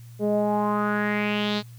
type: tone with low-pass filter sweep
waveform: sawtooth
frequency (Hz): 208.2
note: G#3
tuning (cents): +5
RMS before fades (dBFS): -24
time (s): 0.19-1.63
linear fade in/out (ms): 50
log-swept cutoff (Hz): 490 to 4300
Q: 4.6
effects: added 118 Hz sine -41 dBFS peak until 1.78 s + white hiss -57 dBFS RMS until 1.78 s